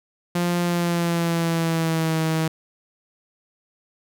sawtooth tone with pitch glide, 174.61 to 160.12 Hz, F3 to D#3, 0 to +50 cents, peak -16 dBFS, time 0.35-2.48 s, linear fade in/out 5 ms, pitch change -150 cents, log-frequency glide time 0.62-2.19 s, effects none

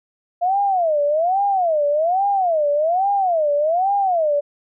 sine tone with vibrato, 683 Hz, F5, 39 cents flat, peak -15 dBFS, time 0.41-4.41 s, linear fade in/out 20 ms, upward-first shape sine, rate 1.2 Hz, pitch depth 290 cents each way, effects none

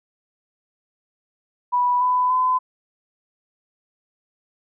sine tone with pitch steps, 983 / 999 / 1015.3 Hz, B5 / B5 / B5, -8 / +20 / +48 cents, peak -16 dBFS, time 1.72-2.59 s, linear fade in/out 20 ms, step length 290 ms, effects none

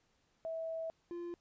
sine / triangle tone pair in turn, 651 / 346.1 Hz, E5 / F4, -22 / -16 cents, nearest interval major seventh, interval 1094 cents, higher first, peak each -37 / -38 dBFS, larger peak first, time 0.45-0.9 / 1.11-1.34 s, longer first, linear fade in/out 0 ms, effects pink hiss -75 dBFS RMS until 1.4 s + resampled to 16000 Hz

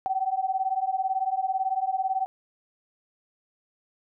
sine beating tone pair, 754 / 772 Hz, F#5 / G5, +32 / -27 cents, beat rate 18 Hz, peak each -27 dBFS, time 0.06-2.26 s, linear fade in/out 0 ms, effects none

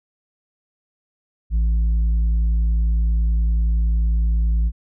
sine tone with tanh clipping, 55.6 Hz, A1, 19 cents sharp, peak -16 dBFS, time 1.5-4.72 s, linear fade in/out 50 ms, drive 4 dB, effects none

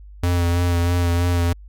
square tone with vibrato, 87 Hz, F2, 6 cents flat, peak -17 dBFS, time 0.23-1.53 s, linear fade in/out 5 ms, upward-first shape sine, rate 3.1 Hz, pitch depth 25 cents each way, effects added 50 Hz sine -38 dBFS peak until 1.68 s

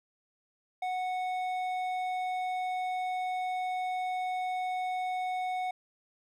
sine tone with hard clipping, 737 Hz, F#5, 7 cents flat, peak -32 dBFS, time 0.82-5.71 s, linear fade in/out 5 ms, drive 8 dB, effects none

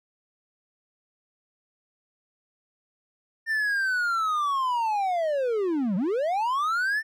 triangle linear two-way sweep, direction down then up, 1809 to 172.9 to 1809 Hz, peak -21 dBFS, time 3.46-7.03 s, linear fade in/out 50 ms, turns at 5.96 s, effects none

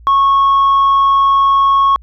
sine tone with tanh clipping, 1100 Hz, C#6, 14 cents flat, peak -8 dBFS, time 0.07-1.96 s, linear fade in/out 0 ms, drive 1 dB, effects added 58 Hz sine -36 dBFS peak until 2.02 s

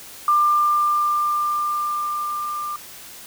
sine tone with level ramp, 1193 Hz, D6, 27 cents sharp, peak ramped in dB -13 to -25 dBFS, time 0.28-2.76 s, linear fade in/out 2 ms, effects white hiss -40 dBFS RMS until 3.26 s

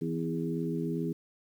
harmonic tone with a mistuned harmonic, 82.41 Hz, E2, in tune, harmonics 2 / 3 / 4 / 5, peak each -33 / -35 / -36 / -37 dBFS, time 0.01-1.13 s, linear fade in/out 10 ms, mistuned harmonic 3, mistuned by +35 cents, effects 10-bit

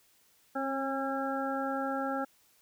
harmonic tone with a mistuned harmonic, 271.1 Hz, C#4, 38 cents flat, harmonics 1 / 2 / 3 / 5 / 6, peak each -35 / -36 / -36 / -37 / -43 dBFS, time 0.55-2.25 s, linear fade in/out 10 ms, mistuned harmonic 1, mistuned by -17 cents, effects white hiss -66 dBFS RMS until 2.61 s

